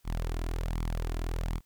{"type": "tone with flanger", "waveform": "sawtooth", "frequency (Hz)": 41.2, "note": "E1", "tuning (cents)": 0, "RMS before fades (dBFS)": -32, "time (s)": [0.04, 1.61], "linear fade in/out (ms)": 50, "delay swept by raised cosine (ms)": [0.88, 2.98], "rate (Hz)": 1.3, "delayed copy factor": 0.55, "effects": ["white hiss -70 dBFS RMS until 1.65 s"]}